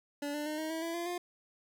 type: tone with pitch steps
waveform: 25% pulse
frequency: 288.3 / 296.7 / 305.4 / 314.4 / 323.6 / 333.1 / 342.8 / 352.9 Hz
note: D4 / D4 / D#4 / D#4 / E4 / E4 / F4 / F4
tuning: -32 / +18 / -32 / +18 / -32 / +18 / -32 / +18 cents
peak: -31 dBFS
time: 0.22-1.18 s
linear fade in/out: 5 ms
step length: 120 ms
effects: none